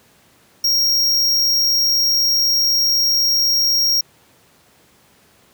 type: tone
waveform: square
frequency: 5588 Hz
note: F8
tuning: in tune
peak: -14 dBFS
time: 0.64-4.01 s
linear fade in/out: 5 ms
effects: pink hiss -53 dBFS RMS until 5.53 s + high-pass 100 Hz 12 dB/octave